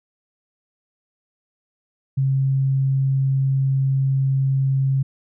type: tone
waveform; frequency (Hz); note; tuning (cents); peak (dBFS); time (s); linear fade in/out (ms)
sine; 134.9; C#3; -47; -16; 2.17-5.03; 10
effects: none